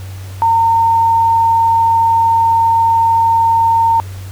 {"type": "tone", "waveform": "sine", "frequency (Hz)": 913, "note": "A#5", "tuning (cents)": -36, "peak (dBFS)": -8, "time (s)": [0.42, 4], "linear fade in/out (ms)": 0, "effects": ["added 95 Hz sine -25 dBFS peak until 4.31 s", "pink hiss -38 dBFS RMS until 4.31 s"]}